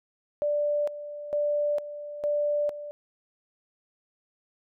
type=tone with tremolo; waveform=sine; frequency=588 Hz; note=D5; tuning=2 cents sharp; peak=-23 dBFS; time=0.42-2.91 s; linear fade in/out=0 ms; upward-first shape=square; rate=1.1 Hz; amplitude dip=75%; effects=none